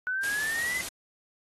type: exponential sweep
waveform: sine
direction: up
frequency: 1480 to 2051 Hz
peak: -27 dBFS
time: 0.07-0.81 s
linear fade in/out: 0 ms
type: noise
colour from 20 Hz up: white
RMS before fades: -36 dBFS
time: 0.23-0.89 s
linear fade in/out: 5 ms
effects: AAC 32 kbps